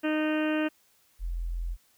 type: harmonic tone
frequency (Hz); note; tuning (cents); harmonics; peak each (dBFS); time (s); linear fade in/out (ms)
308.2; D#4; -16; 1 / 2 / 3 / 4 / 5 / 6 / 7 / 8 / 9 / 10; -26 / -32 / -42 / -41 / -37 / -40 / -50 / -41 / -40 / -47; 0.03-0.69; 20
type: tone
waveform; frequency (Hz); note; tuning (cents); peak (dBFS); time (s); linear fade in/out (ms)
sine; 42.66; F1; -40; -29; 1.19-1.77; 50
effects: white hiss -65 dBFS RMS until 1.97 s